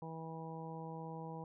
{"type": "harmonic tone", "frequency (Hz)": 162.1, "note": "E3", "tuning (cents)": -29, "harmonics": [1, 2, 3, 4, 5, 6], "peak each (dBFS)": [-46, -53, -50, -57, -51, -52], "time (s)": [0.02, 1.44], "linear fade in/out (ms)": 2, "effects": []}